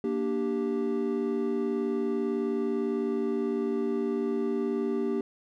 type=chord; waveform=triangle; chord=G minor; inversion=first; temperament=equal with one note detuned; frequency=234 / 293.7 / 392 Hz; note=Bb3 / D4 / G4; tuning=+7 / 0 / 0 cents; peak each=-29 / -31 / -27 dBFS; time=0.04-5.21 s; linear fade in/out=2 ms; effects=none